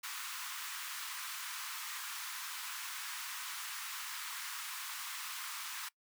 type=high-pass noise; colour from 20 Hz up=pink; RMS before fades=-43 dBFS; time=0.03-5.89 s; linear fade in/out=10 ms; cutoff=990 Hz; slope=48 dB/octave; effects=noise-tail reverb RT60 0.1 s tail -22 dB re dry